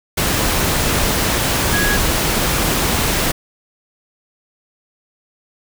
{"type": "tone in noise", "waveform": "sine", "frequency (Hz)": 1661.2, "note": "G#6", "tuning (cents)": 0, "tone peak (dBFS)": -18, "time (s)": [1.73, 1.97], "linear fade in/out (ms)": 10, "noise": "pink", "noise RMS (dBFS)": -17, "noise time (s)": [0.17, 3.32], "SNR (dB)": -4, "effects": []}